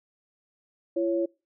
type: tone pair together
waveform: sine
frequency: 339 / 554.4 Hz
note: E4 / C#5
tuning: +49 / 0 cents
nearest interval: major sixth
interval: 851 cents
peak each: -25 / -27 dBFS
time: 0.96-1.26 s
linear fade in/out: 10 ms
effects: noise-tail reverb RT60 0.3 s tail -25 dB re dry